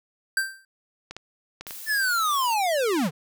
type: tone with exponential decay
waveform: square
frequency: 1568 Hz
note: G6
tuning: in tune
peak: -19 dBFS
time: 0.37-0.65 s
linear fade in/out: 2 ms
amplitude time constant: 59 ms
type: clicks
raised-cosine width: 0.2 ms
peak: -19 dBFS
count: 5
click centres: 1.11 / 1.166 / 1.61 / 1.668 / 1.708 s
type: noise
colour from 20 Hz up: blue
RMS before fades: -39 dBFS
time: 1.67-2.54 s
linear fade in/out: 2 ms
type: linear sweep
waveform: square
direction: down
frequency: 1780 to 131.7 Hz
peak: -22 dBFS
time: 1.86-3.11 s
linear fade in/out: 50 ms
effects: none